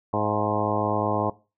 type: harmonic tone with a mistuned harmonic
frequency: 105.5 Hz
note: G#2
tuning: 28 cents sharp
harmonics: 1 / 2 / 3 / 4 / 5 / 6 / 7 / 8 / 9 / 10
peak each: -31 / -31 / -31 / -31 / -31 / -31 / -31 / -31 / -31 / -31 dBFS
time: 0.13-1.3 s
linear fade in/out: 5 ms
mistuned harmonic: 7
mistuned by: -40 cents
effects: noise-tail reverb RT60 0.3 s tail -19 dB re dry